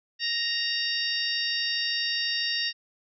harmonic tone with a mistuned harmonic, 932.3 Hz, A#5, in tune, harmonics 2 / 3 / 4 / 5 / 6, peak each -32 / -32 / -32 / -32 / -32 dBFS, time 0.19-2.73 s, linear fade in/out 50 ms, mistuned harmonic 6, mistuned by -41 cents, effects none

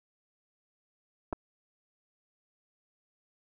clicks, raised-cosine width 1 ms, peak -20 dBFS, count 2, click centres 1.327 / 1.33 s, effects none

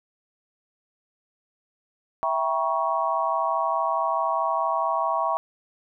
sine chord, E diminished seventh, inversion none, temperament equal with one note detuned, 659.3 / 784 / 955.8 / 1108.7 Hz, E5 / G5 / Bb5 / Db6, 0 / 0 / +43 / 0 cents, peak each -27 / -29 / -27 / -26 dBFS, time 2.23-5.37 s, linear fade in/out 0 ms, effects none

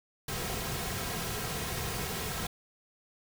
pink noise with comb filter, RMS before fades -35 dBFS, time 0.28-2.47 s, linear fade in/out 5 ms, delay 3.4 ms, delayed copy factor -0.55, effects none

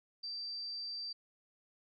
sine tone, 4676 Hz, D8, 8 cents flat, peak -39 dBFS, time 0.23-1.13 s, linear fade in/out 10 ms, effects none

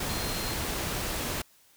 sine tone in noise, 4186 Hz, C8, in tune, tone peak -39 dBFS, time 0.09-0.54 s, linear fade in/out 5 ms, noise pink, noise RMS -32 dBFS, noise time 0-1.42 s, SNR -10 dB, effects white hiss -61 dBFS RMS until 1.76 s

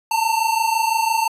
square tone pair together, 884.1 / 910 Hz, A5 / A#5, +8 / -42 cents, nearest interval unison, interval 50 cents, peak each -21 / -20 dBFS, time 0.11-1.28 s, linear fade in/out 5 ms, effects resampled to 32000 Hz

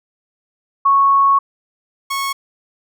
sine / sawtooth tone pair in turn, 1105 / 1100.3 Hz, C#6 / C#6, -6 / -13 cents, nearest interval unison, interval 7 cents, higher first, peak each -9 / -15 dBFS, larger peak first, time 0.85-1.39 / 2.1-2.33 s, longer first, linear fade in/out 10 ms, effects none

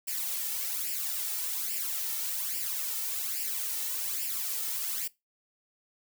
blue noise with flanger, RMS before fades -33 dBFS, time 0.07-5.08 s, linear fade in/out 10 ms, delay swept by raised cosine 0.39 to 2.29 ms, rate 1.2 Hz, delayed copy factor +0.7, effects noise-tail reverb RT60 0.2 s tail -20 dB re dry

